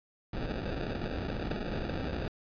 pink noise with sample-and-hold, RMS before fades -35 dBFS, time 0.33-2.28 s, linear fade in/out 2 ms, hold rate 1050 Hz, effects resampled to 11025 Hz

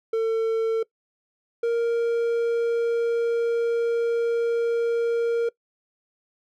triangle tone pair in turn, 450 / 466.4 Hz, A4 / A#4, +39 / +1 cents, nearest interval minor second, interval 62 cents, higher second, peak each -18 dBFS, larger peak neither, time 0.13-0.83 / 1.63-5.49 s, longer second, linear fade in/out 5 ms, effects noise-tail reverb RT60 0.1 s tail -22 dB re dry

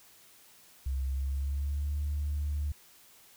sine tone with pitch glide, 66.5 to 73.36 Hz, C2 to D2, +29 to -1 cents, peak -28 dBFS, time 0.86-2.72 s, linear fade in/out 5 ms, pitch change +170 cents, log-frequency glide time 1.04-1.96 s, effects tanh soft clip ceiling -25 dBFS + white hiss -58 dBFS RMS until 3.36 s

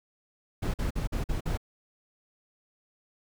brown noise bursts, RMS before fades -29 dBFS, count 6, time 0.62-1.575 s, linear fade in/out 10 ms, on 120 ms, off 47 ms, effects none

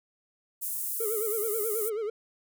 pink high-pass noise, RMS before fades -33 dBFS, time 0.61-1.9 s, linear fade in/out 20 ms, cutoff 9500 Hz, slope 24 dB/octave
triangle tone with vibrato, 433.7 Hz, A4, 25 cents flat, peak -27 dBFS, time 1-2.1 s, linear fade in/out 5 ms, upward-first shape sine, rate 9.3 Hz, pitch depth 110 cents each way
effects none

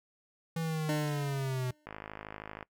square linear sweep, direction down, 165.2 to 125.2 Hz, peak -32 dBFS, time 0.56-1.71 s, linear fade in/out 5 ms
25% pulse tone with exponential decay, 302.2 Hz, D4, 50 cents sharp, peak -26 dBFS, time 0.89-1.86 s, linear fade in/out 1 ms, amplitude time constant 210 ms
click train, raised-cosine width 0.5 ms, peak -26 dBFS, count 41, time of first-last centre 1.87-2.628 s, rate 52.8 Hz
effects noise-tail reverb RT60 0.1 s tail -22 dB re dry

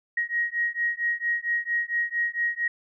sine beating tone pair, 1885 / 1889.4 Hz, A#6 / A#6, +19 / +23 cents, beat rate 4.4 Hz, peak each -27 dBFS, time 0.17-2.68 s, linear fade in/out 5 ms, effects none

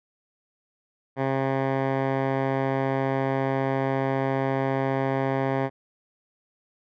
10% pulse tone with low-pass filter, 134.6 Hz, C3, 49 cents sharp, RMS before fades -25 dBFS, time 1.16-5.7 s, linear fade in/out 50 ms, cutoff 1500 Hz, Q 1.2, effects none

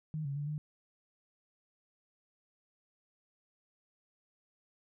sine tone with pitch steps, 155 / 139.6 / 145.4 / 150.9 Hz, D#3 / C#3 / D3 / D3, -6 / +13 / -17 / +47 cents, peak -34 dBFS, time 0.14-0.58 s, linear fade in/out 0 ms, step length 110 ms, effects none

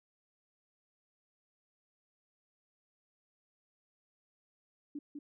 sine tone with echo, 290.9 Hz, D4, 16 cents flat, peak -38 dBFS, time 4.95-4.99 s, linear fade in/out 5 ms, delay 200 ms, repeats 1, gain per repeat -3 dB, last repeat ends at 5.19 s, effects none

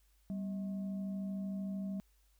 sine tone with frequency modulation, 194.9 Hz, G3, 10 cents flat, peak -36 dBFS, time 0.3-2 s, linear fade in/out 0 ms, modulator 443 Hz, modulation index 0.31, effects added 50 Hz sine -67 dBFS peak until 2.39 s + white hiss -75 dBFS RMS until 2.39 s

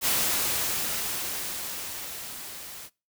white noise with level ramp, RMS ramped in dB -24 to -42 dBFS, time 0.01-2.9 s, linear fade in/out 50 ms, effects noise-tail reverb RT60 0.3 s tail -24 dB re dry

